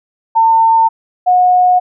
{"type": "tone pair in turn", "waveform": "sine", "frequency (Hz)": [902, 726.3], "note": ["A5", "F#5"], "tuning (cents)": [43, -32], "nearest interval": "major third", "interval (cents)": 375, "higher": "first", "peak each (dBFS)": -6, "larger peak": "neither", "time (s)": [[0.35, 0.89], [1.26, 1.8]], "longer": "neither", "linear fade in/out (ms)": 20, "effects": []}